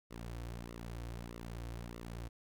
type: tone with flanger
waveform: sawtooth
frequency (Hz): 58.27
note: A#1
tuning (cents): 0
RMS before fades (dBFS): -45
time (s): 0.1-2.29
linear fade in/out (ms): 20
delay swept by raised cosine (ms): 1.2 to 5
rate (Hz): 1.6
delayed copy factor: -0.75
effects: none